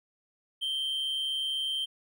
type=tone with amplitude modulation; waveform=triangle; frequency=3136 Hz; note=G7; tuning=in tune; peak=-25 dBFS; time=0.61-1.86 s; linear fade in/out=20 ms; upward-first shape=sine; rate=140 Hz; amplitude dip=50%; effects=none